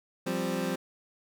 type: chord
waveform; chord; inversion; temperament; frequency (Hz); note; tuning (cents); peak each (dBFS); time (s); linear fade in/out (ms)
25% pulse; F suspended second; none; equal; 174.61 / 196 / 261.6; F3 / G3 / C4; 0 / 0 / 0; -30; 0.26-0.76; 10
effects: none